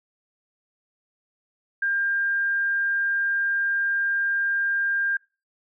sine tone, 1600 Hz, G6, 35 cents sharp, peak -21 dBFS, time 1.82-5.17 s, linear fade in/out 5 ms, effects noise-tail reverb RT60 0.3 s tail -23 dB re dry

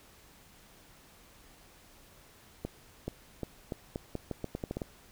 accelerating click train, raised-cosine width 2 ms, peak -21 dBFS, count 13, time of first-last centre 2.65-4.818 s, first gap 430 ms, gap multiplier 0.82, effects pink hiss -58 dBFS RMS until 5.11 s

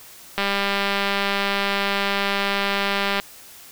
click train, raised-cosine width 0.3 ms, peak -6 dBFS, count 562, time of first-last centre 0.38-3.199 s, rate 199 Hz, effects white hiss -44 dBFS RMS until 3.71 s

